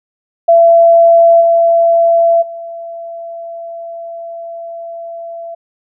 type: tone with level steps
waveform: sine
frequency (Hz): 673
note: E5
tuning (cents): +36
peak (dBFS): -3 / -6 / -23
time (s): 0.48-5.55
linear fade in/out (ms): 10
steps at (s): 1.4 / 2.41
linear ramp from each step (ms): 20
effects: none